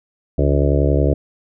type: harmonic tone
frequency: 70.8 Hz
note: C#2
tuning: 37 cents sharp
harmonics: 1 / 2 / 4 / 5 / 6 / 7 / 8 / 9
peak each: -16 / -19 / -22 / -23 / -24 / -24 / -25 / -26 dBFS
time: 0.38-1.14 s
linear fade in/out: 5 ms
effects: none